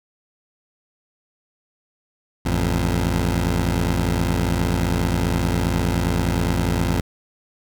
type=tone pair together; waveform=15% pulse; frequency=55 / 87.31 Hz; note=A1 / F2; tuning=0 / 0 cents; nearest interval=minor sixth; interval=800 cents; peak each=-15 dBFS; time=2.45-7.01 s; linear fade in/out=10 ms; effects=none